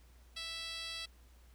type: tone with band-pass filter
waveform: 10% pulse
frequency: 659.3 Hz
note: E5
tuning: in tune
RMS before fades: -43 dBFS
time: 0.36-1.06 s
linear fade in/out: 10 ms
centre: 4700 Hz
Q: 1.7
effects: added 60 Hz sine -58 dBFS peak until 1.54 s + pink hiss -68 dBFS RMS until 1.54 s